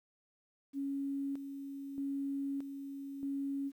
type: tone with tremolo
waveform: sine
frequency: 277.2 Hz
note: C#4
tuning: in tune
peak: -34 dBFS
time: 0.73-3.72 s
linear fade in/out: 50 ms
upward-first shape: square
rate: 0.8 Hz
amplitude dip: 55%
effects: 11-bit